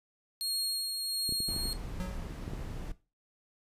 sawtooth tone with tremolo, 4272 Hz, C8, 35 cents sharp, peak -28 dBFS, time 0.41-1.73 s, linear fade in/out 0 ms, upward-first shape sine, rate 1.4 Hz, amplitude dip 35%
clicks, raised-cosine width 3 ms, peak -27 dBFS, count 8, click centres 1.292 / 1.324 / 1.404 / 1.489 / 1.564 / 1.656 / 2.479 / 2.535 s
brown noise, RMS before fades -39 dBFS, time 1.48-2.92 s, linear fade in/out 5 ms
square tone with exponential decay, 183.3 Hz, F#3, 16 cents flat, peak -34 dBFS, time 2-2.46 s, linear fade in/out 0 ms, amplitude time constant 100 ms
effects noise-tail reverb RT60 0.3 s tail -17 dB re dry + resampled to 32000 Hz

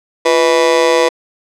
35% pulse tone with amplitude modulation, 493.9 Hz, B4, in tune, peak -3 dBFS, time 0.25-1.09 s, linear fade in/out 10 ms, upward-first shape sine, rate 148 Hz, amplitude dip 95%, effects low-pass 7000 Hz 12 dB/octave

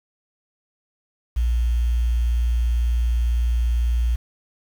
sine tone with quantisation, 59 Hz, A#1, 22 cents sharp, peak -17 dBFS, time 1.36-4.16 s, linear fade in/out 10 ms, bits 7, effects none

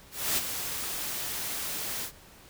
white noise with ADSR envelope, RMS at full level -26 dBFS, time 0.11-2.12 s, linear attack 260 ms, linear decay 32 ms, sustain -8 dB, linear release 89 ms, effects pink hiss -53 dBFS RMS until 2.49 s

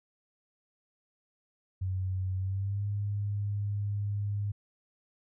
sine tone with pitch glide, 93.7 to 102.18 Hz, F#2 to G#2, +22 to -28 cents, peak -29 dBFS, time 1.81-4.52 s, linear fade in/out 10 ms, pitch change +150 cents, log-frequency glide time 2.36-2.86 s, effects none

